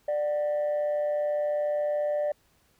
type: tone pair together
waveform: sine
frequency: 592.9 / 747 Hz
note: D5 / F#5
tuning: +16 / +16 cents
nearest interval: major third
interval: 400 cents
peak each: -23 / -35 dBFS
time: 0.08-2.32 s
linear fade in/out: 5 ms
effects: tanh soft clip ceiling -22 dBFS + pink hiss -66 dBFS RMS until 2.79 s